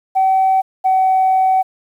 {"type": "tone pair in turn", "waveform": "sine", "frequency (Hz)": [763, 756.4], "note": ["G5", "F#5"], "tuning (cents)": [-47, 38], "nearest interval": "unison", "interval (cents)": 15, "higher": "first", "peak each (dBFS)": -9, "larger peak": "neither", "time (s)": [[0.15, 0.62], [0.84, 1.63]], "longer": "second", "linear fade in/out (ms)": 20, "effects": ["tanh soft clip ceiling -7 dBFS", "8-bit"]}